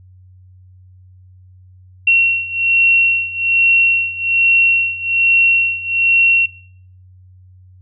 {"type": "beating tone pair", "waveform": "sine", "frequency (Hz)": [2728, 2729.2], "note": ["F7", "F7"], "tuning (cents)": [-41, -41], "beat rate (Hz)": 1.2, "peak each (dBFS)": [-15, -12], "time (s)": [2.07, 6.46], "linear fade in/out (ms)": 5, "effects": ["noise-tail reverb RT60 0.6 s tail -21 dB re dry", "added 92 Hz sine -41 dBFS peak until 7.81 s"]}